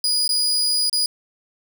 35% pulse tone with dropouts, 4913 Hz, D#8, 23 cents flat, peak -16 dBFS, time 0.04-1.06 s, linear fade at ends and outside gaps 2 ms, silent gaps 0.278-0.291 / 0.897-0.928 s, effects none

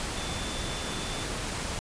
sine tone in noise, 3520 Hz, A7, in tune, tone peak -41 dBFS, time 0.16-1.24 s, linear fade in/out 0 ms, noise pink, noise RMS -33 dBFS, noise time 0-1.79 s, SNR -11 dB, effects resampled to 22050 Hz

